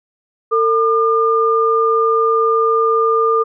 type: tone pair together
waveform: sine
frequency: 451 / 1205 Hz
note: A4 / D6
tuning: +43 / +44 cents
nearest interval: octave + perfect fourth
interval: 1701 cents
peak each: -14 dBFS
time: 0.51-3.44 s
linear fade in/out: 20 ms
effects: none